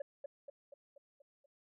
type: tone with echo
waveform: sine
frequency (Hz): 565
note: C#5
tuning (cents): +33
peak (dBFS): -35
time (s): 0-0.02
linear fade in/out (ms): 5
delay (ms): 240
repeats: 6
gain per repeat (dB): -5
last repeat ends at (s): 1.46
effects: tanh soft clip ceiling -36 dBFS